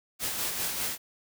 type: noise with tremolo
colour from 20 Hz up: white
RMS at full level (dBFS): -30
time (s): 0.19-0.98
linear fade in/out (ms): 50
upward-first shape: sine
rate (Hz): 5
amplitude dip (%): 40
effects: none